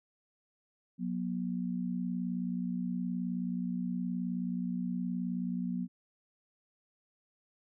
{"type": "tone pair together", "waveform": "sine", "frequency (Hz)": [182, 241], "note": ["F#3", "B3"], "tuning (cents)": [-28, -42], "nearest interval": "perfect fourth", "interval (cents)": 486, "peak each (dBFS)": [-34, -35], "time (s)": [0.98, 5.88], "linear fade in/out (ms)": 50, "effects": []}